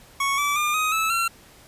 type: tone with pitch steps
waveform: 25% pulse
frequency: 1108.7 / 1155.1 / 1203.5 / 1253.9 / 1306.3 / 1361 Hz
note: C#6 / D6 / D6 / D#6 / E6 / F6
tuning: 0 / -29 / +42 / +13 / -16 / -45 cents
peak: -17 dBFS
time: 0.2-1.28 s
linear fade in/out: 5 ms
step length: 180 ms
effects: pink hiss -50 dBFS RMS until 1.67 s + resampled to 32000 Hz